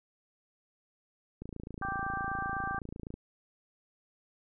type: click train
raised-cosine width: 3 ms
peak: -28 dBFS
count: 49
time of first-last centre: 1.42-3.14 s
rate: 27.9 Hz
type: harmonic tone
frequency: 392 Hz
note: G4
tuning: in tune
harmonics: 2 / 3 / 4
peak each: -37 / -37 / -37 dBFS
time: 1.82-2.79 s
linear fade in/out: 2 ms
effects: none